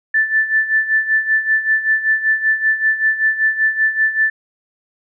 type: tone with tremolo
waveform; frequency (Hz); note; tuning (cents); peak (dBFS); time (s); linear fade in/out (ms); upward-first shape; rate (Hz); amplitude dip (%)
sine; 1760; A6; 0; -10; 0.14-4.3; 5; sine; 5.2; 75
effects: none